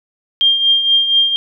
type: tone with tremolo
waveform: sine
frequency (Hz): 3200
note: G7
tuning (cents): +35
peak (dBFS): -7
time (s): 0.41-1.36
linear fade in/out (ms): 0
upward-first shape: triangle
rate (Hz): 4.2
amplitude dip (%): 65
effects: none